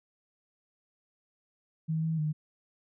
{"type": "tone with pitch steps", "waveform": "sine", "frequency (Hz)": [159.4, 161.1, 153], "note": ["D#3", "E3", "D#3"], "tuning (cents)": [42, -39, -29], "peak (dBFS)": -27, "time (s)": [1.88, 2.33], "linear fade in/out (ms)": 20, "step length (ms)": 150, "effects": []}